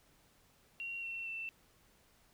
sine tone with pitch steps, 2748 / 2712 / 2676 Hz, F7 / E7 / E7, -29 / +49 / +25 cents, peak -39 dBFS, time 0.8-1.49 s, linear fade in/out 0 ms, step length 230 ms, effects pink hiss -68 dBFS RMS until 2.33 s

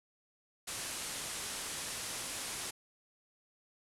white low-pass noise, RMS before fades -41 dBFS, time 0.67-2.71 s, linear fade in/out 10 ms, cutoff 11000 Hz, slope 48 dB/octave, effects none

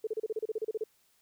sine tone bursts, 437.5 Hz, A4, 10 cents flat, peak -29 dBFS, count 13, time 0.04-0.839 s, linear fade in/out 5 ms, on 31 ms, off 33 ms, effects white hiss -69 dBFS RMS until 1.21 s

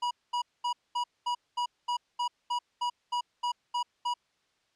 square tone bursts, 969 Hz, B5, 33 cents flat, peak -28 dBFS, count 14, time 0.02-4.14 s, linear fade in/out 10 ms, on 90 ms, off 220 ms, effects white hiss -72 dBFS RMS until 4.75 s + low-pass 5000 Hz 12 dB/octave

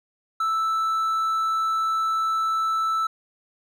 triangle tone, 1318.5 Hz, E6, in tune, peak -19 dBFS, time 0.4-3.07 s, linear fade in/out 5 ms, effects none

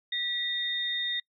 sine tone pair together, 1944 / 3670 Hz, B6 / A#7, -28 / -28 cents, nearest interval major seventh, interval 1100 cents, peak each -34 / -29 dBFS, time 0.12-1.2 s, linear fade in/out 5 ms, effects noise-tail reverb RT60 0.1 s tail -25 dB re dry

